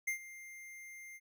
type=tone with ADSR envelope; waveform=square; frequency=2100 Hz; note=C7; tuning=6 cents sharp; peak=-32 dBFS; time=0.07-1.2 s; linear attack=10 ms; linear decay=100 ms; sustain=-17 dB; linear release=42 ms; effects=none